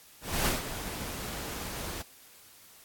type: noise with ADSR envelope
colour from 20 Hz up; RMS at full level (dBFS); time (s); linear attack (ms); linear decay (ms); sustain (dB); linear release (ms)
pink; -27; 0.21-2.02; 250; 150; -11; 4
effects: white hiss -55 dBFS RMS until 2.84 s + AAC 64 kbps